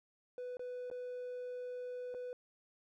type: tone with dropouts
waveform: triangle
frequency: 496.5 Hz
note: B4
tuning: 9 cents sharp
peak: -38 dBFS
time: 0.38-2.33 s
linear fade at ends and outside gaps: 1 ms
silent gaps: 0.57-0.594 / 0.901-0.913 / 2.142-2.147 s
effects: tanh soft clip ceiling -34 dBFS